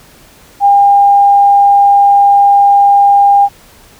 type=tone; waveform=sine; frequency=804 Hz; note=G5; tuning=44 cents sharp; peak=-3 dBFS; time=0.6-3.49 s; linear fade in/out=50 ms; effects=pink hiss -41 dBFS RMS until 3.99 s